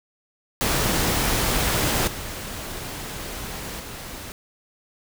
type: noise with level steps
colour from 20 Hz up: pink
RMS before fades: -22 / -33 / -36 dBFS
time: 0.61-4.32 s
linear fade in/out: 0 ms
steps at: 2.07 / 3.79 s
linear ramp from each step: 10 ms
effects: none